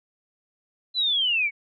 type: linear sweep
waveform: sine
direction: down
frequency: 4069 to 2189 Hz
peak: -20 dBFS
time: 0.94-1.51 s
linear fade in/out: 50 ms
effects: none